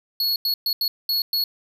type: tone bursts at uneven times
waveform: square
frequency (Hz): 4354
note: C#8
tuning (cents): -32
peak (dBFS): -20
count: 6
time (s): 0.2-0.36 / 0.45-0.54 / 0.66-0.73 / 0.81-0.88 / 1.09-1.22 / 1.33-1.44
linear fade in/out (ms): 2
effects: none